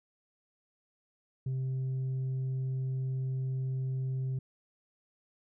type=tone with tanh clipping; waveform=sine; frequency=131 Hz; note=C3; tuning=2 cents sharp; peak=-31 dBFS; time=1.46-4.39 s; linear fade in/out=5 ms; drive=2 dB; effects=none